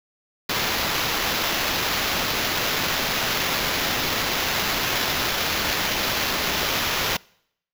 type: noise with sample-and-hold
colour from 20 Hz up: white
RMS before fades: -24 dBFS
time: 0.49-7.17 s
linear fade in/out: 5 ms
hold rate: 8820 Hz
effects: noise-tail reverb RT60 0.7 s tail -25 dB re dry